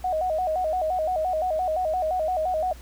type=tone with vibrato; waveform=sine; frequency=680 Hz; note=F5; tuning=46 cents flat; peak=-22 dBFS; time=0.04-2.73 s; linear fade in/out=5 ms; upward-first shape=square; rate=5.8 Hz; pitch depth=140 cents each way; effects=added 60 Hz sine -41 dBFS peak until 2.81 s + pink hiss -50 dBFS RMS until 2.81 s